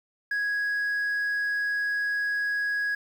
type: tone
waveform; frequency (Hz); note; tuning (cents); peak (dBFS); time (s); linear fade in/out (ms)
sine; 1661.2; G#6; 0; -22; 0.31-2.95; 5
effects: tanh soft clip ceiling -24 dBFS + 9-bit